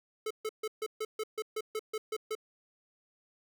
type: tone bursts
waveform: square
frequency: 433.9 Hz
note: A4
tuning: 24 cents flat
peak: -33 dBFS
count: 12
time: 0.26-2.352 s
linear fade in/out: 5 ms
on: 46 ms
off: 140 ms
effects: none